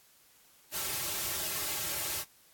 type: noise with comb filter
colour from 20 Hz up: white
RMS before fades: -34 dBFS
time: 0.71-2.25 s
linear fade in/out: 50 ms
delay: 4.1 ms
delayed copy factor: -1
effects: white hiss -62 dBFS RMS until 2.53 s + AAC 64 kbps